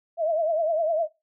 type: tone with vibrato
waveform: sine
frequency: 646 Hz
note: E5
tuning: 35 cents flat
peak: -21 dBFS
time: 0.17-1.08 s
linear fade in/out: 50 ms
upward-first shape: triangle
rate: 9.9 Hz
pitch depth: 120 cents each way
effects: noise-tail reverb RT60 0.2 s tail -18 dB re dry